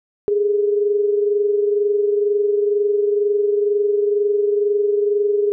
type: tone pair together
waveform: sine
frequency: 410 / 432.1 Hz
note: G#4 / A4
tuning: -22 / -31 cents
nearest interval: minor second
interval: 91 cents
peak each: -15 / -24 dBFS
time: 0.28-5.52 s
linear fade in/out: 0 ms
effects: none